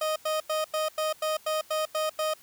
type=tone bursts; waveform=30% pulse; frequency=622.3 Hz; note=D#5; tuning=in tune; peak=-23 dBFS; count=10; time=0.01-2.338 s; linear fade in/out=5 ms; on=150 ms; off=92 ms; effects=white hiss -55 dBFS RMS until 2.42 s